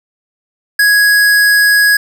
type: tone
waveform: square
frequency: 1664 Hz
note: G#6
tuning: 3 cents sharp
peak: -7 dBFS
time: 0.79-1.97 s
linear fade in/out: 5 ms
effects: none